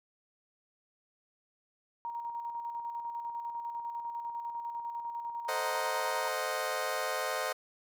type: tone with tremolo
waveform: sine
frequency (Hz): 938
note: A#5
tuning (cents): +11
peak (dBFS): -34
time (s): 2.05-6.28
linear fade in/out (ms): 0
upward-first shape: square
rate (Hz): 10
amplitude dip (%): 40
type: chord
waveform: 20% pulse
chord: A diminished seventh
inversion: none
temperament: equal with one note detuned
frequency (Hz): 445.9 / 523.3 / 622.3 / 740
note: A4 / C5 / Eb5 / Gb5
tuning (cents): +23 / 0 / 0 / 0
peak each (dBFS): -36 / -31 / -31 / -34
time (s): 5.48-7.53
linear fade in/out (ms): 10
effects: none